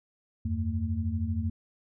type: tone cluster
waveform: sine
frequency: 83.9 / 96.7 / 224.9 Hz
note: E2 / G2 / A3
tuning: +31 / -23 / +38 cents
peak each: -30 / -32 / -33 dBFS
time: 0.45-1.5 s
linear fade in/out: 5 ms
effects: none